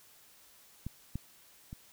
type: clicks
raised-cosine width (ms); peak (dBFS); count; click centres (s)
5; -25 / -23 / -30; 3; 0.866 / 1.156 / 1.729
effects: white hiss -60 dBFS RMS until 1.92 s